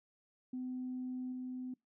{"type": "tone with level steps", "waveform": "sine", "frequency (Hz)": 254, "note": "B3", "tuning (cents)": 49, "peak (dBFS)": [-37, -39], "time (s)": [0.53, 1.74], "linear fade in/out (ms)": 5, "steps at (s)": 1.32, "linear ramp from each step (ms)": 5, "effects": ["noise-tail reverb RT60 0.2 s tail -25 dB re dry", "tanh soft clip ceiling -33 dBFS"]}